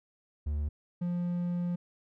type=tone pair in turn; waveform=triangle; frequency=74 / 175.44 Hz; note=D2 / F3; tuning=+14 / +8 cents; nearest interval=octave + minor third; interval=1494 cents; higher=second; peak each=-27 dBFS; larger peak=neither; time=0.46-0.69 / 1.01-1.76 s; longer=second; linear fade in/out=10 ms; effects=none